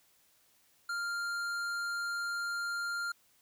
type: tone with tanh clipping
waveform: sine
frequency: 1396.9 Hz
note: F6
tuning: in tune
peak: -35 dBFS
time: 0.89-3.12 s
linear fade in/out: 5 ms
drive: 14 dB
effects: white hiss -68 dBFS RMS until 3.41 s